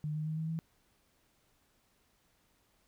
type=tone with pitch steps; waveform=sine; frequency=151.4 / 154.05 / 156.74 / 159.48 / 162.27 Hz; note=D#3 / D#3 / D#3 / D#3 / E3; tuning=-47 / -17 / +13 / +43 / -27 cents; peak=-33 dBFS; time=0.04-0.59 s; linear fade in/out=0 ms; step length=110 ms; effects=pink hiss -72 dBFS RMS until 2.87 s